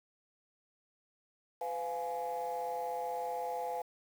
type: chord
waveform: sine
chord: F diminished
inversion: second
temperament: just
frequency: 502.9 / 698.5 / 838.1 Hz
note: Cb5 / F5 / Ab5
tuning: +31 / 0 / +16 cents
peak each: -38 / -38 / -37 dBFS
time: 1.61-3.82 s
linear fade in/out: 5 ms
effects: tanh soft clip ceiling -29 dBFS + 9-bit